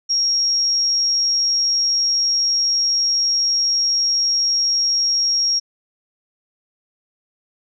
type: tone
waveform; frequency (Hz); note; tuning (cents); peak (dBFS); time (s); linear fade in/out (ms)
sine; 5588; F8; 0; -15; 0.09-5.6; 20
effects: none